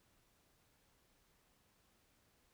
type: silence
effects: pink hiss -74 dBFS RMS until 2.53 s